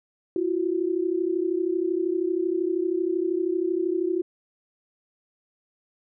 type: tone pair together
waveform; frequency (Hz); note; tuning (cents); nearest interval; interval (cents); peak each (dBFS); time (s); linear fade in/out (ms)
sine; 337.2 / 370; E4 / F#4; +39 / 0; major second; 161; -25; 0.36-4.22; 2
effects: none